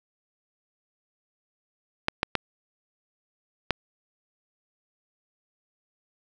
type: clicks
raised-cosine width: 0.3 ms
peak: -6 dBFS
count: 4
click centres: 2.084 / 2.231 / 2.353 / 3.707 s
effects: none